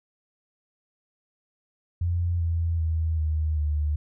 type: tone with pitch steps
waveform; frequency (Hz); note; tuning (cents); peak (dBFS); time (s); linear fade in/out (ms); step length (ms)
sine; 86.7 / 83.6 / 80.61 / 77.73 / 74.96; F2 / E2 / E2 / D#2 / D2; -12 / +25 / -38 / -1 / +36; -22; 2.01-3.96; 5; 390
effects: none